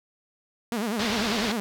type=tone with vibrato; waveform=sawtooth; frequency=220 Hz; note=A3; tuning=in tune; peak=-22 dBFS; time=0.72-1.6 s; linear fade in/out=0 ms; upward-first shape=sine; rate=10 Hz; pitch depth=170 cents each way
type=low-pass noise; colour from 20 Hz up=white; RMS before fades=-30 dBFS; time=0.99-1.52 s; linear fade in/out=5 ms; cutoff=4800 Hz; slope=24 dB/octave
effects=none